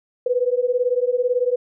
sine beating tone pair, 486 / 504 Hz, B4 / B4, -28 / +35 cents, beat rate 18 Hz, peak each -20 dBFS, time 0.26-1.56 s, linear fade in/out 5 ms, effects none

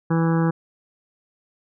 harmonic tone, 164.81 Hz, E3, in tune, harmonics 1 / 2 / 3 / 5 / 6 / 7 / 8 / 9 / 10, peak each -18 / -24 / -28 / -32 / -34 / -35 / -36 / -37 / -38 dBFS, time 0.1-0.51 s, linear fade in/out 10 ms, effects none

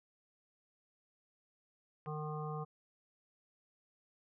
harmonic tone, 152.4 Hz, D#3, 36 cents flat, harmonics 1 / 3 / 5 / 7 / 8, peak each -40 / -45 / -47 / -48 / -49 dBFS, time 2.06-2.65 s, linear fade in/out 20 ms
click, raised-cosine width 0.5 ms, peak -38 dBFS, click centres 2.061 s
effects none

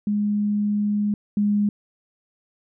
sine tone pair in turn, 207.2 / 206.2 Hz, G#3 / G#3, -4 / -12 cents, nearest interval unison, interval 8 cents, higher first, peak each -19 / -17 dBFS, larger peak second, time 0.07-1.14 / 1.37-1.69 s, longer first, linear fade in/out 2 ms, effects none

